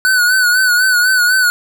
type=tone with vibrato; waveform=square; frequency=1485 Hz; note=F#6; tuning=6 cents sharp; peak=-10 dBFS; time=0.05-1.5 s; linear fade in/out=0 ms; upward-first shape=sine; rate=4 Hz; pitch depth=58 cents each way; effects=none